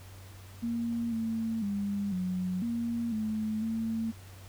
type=tone with pitch steps; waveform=sine; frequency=233.3 / 225 / 201.5 / 183.2 / 233.6 / 216.5 / 224.7 Hz; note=A#3 / A3 / G3 / F#3 / A#3 / A3 / A3; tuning=+2 / +39 / +48 / -17 / +4 / -28 / +37 cents; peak=-29 dBFS; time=0.62-4.12 s; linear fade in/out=20 ms; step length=500 ms; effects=added 95 Hz sine -47 dBFS peak until 4.48 s + pink hiss -54 dBFS RMS until 4.48 s